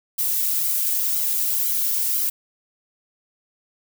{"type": "noise with flanger", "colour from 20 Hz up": "violet", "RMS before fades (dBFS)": -22, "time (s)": [0.18, 2.3], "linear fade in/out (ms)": 10, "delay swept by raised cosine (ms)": [1.1, 2.5], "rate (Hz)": 2, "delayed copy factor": -0.8, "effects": []}